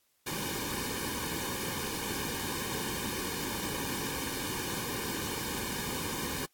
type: noise with comb filter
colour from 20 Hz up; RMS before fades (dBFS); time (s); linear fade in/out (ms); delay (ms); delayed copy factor
pink; -35; 0.26-6.46; 10; 1.5; -0.95
effects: white hiss -72 dBFS RMS until 6.53 s + AAC 64 kbps